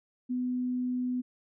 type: tone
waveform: sine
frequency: 250 Hz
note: B3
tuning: 21 cents sharp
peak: -28 dBFS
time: 0.29-1.22 s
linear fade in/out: 20 ms
effects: none